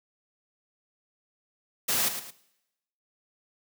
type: noise with echo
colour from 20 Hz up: white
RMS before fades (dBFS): -26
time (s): 1.88-2.09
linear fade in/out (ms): 10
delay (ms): 110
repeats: 2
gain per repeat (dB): -9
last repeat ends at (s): 2.31
effects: noise-tail reverb RT60 0.9 s tail -20 dB re dry + high-pass 100 Hz 12 dB/octave